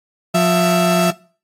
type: tone pair together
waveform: 35% pulse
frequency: 177.7 / 663.4 Hz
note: F3 / E5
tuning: +30 / +11 cents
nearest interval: octave + major seventh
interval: 2281 cents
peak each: -13 dBFS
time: 0.34-1.11 s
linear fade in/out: 10 ms
effects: noise-tail reverb RT60 0.4 s tail -21 dB re dry + AAC 48 kbps